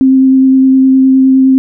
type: tone with vibrato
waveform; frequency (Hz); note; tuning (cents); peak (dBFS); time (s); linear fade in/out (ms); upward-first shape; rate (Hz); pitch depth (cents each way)
sine; 263.9; C4; +15; -3; 0.01-1.58; 0; sine; 9.7; 10
effects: none